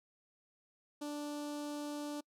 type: tone with notch filter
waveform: sawtooth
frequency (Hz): 293.7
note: D4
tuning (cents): 0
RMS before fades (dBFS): -41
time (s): 1.01-2.21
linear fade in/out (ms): 10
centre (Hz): 2000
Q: 0.95
effects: noise-tail reverb RT60 0.1 s tail -26 dB re dry + low-pass 12000 Hz 12 dB/octave